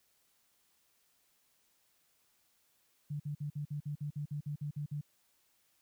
sine tone bursts, 146.83 Hz, D3, in tune, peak -35 dBFS, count 13, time 3.1-5.012 s, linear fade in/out 10 ms, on 100 ms, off 51 ms, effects white hiss -73 dBFS RMS until 5.81 s

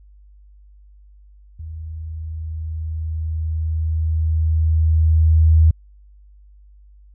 sine tone with level ramp, 79.7 Hz, D#2, 42 cents sharp, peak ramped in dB -29 to -8 dBFS, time 1.59-5.71 s, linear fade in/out 5 ms, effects added 50 Hz sine -44 dBFS peak until 7.14 s

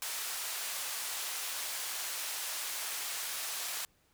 white band-pass noise, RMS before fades -38 dBFS, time 0.02-3.85 s, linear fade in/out 0 ms, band 710 to 13000 Hz, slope 12 dB/octave, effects pink hiss -70 dBFS RMS until 4.13 s

